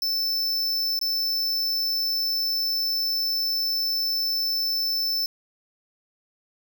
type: tone with dropouts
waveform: square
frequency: 5290 Hz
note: E8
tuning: 5 cents sharp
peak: -23 dBFS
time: 0.02-5.26 s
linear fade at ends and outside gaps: 2 ms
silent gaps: 0.991-1.013 s
effects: 9-bit